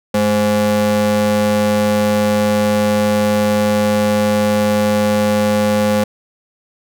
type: ring-modulated tone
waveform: square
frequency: 155.56 Hz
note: D#3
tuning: in tune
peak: -10 dBFS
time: 0.14-6.04 s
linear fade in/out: 5 ms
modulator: 367 Hz
effects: none